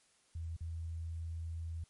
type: tone with dropouts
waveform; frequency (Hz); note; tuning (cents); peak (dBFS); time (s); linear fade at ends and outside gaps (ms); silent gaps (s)
sine; 82.41; E2; 0; -38; 0.35-1.84; 5; 0.566-0.607
effects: white hiss -70 dBFS RMS until 1.89 s + MP3 48 kbps